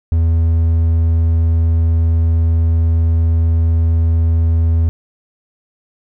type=tone; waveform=triangle; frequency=82.2 Hz; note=E2; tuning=4 cents flat; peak=-8 dBFS; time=0.12-4.89 s; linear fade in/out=0 ms; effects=none